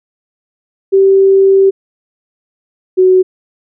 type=tone pair in turn; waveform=sine; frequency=388.1 / 371.7 Hz; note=G4 / F#4; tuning=-17 / +8 cents; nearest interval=minor second; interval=75 cents; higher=first; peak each=-4 dBFS; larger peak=neither; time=0.92-1.71 / 2.97-3.23 s; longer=first; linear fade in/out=20 ms; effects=none